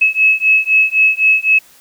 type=beating tone pair; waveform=sine; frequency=2580 / 2583.9 Hz; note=E7 / E7; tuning=-38 / -35 cents; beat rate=3.9 Hz; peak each=-12 dBFS; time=0.01-1.59 s; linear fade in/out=10 ms; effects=white hiss -46 dBFS RMS until 1.8 s